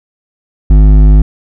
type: tone with hard clipping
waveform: triangle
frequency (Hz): 51.3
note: G#1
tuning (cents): -21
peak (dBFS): -3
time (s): 0.7-1.22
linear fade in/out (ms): 5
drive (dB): 14
effects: none